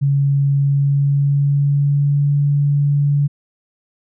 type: tone with pitch glide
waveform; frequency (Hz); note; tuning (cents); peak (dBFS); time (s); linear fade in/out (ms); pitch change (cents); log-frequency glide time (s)
sine; 140 to 143.44; C#3 to D3; +18 to -40; -12; 0.01-3.28; 20; +42; 0.58-2.32
effects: none